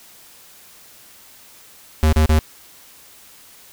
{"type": "tone bursts", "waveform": "square", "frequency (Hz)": 77.78, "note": "D#2", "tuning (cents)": 0, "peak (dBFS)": -12, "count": 3, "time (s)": [2.03, 2.39], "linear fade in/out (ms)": 0, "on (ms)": 96, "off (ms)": 36, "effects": ["white hiss -46 dBFS RMS until 3.72 s"]}